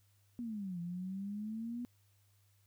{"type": "exponential two-way sweep", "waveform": "sine", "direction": "down then up", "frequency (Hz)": [245.8, 170, 245.8], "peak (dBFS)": -38, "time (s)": [0.39, 1.85], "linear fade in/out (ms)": 0, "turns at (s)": 0.8, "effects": ["added 100 Hz sine -68 dBFS peak until 2.66 s", "white hiss -75 dBFS RMS until 2.66 s"]}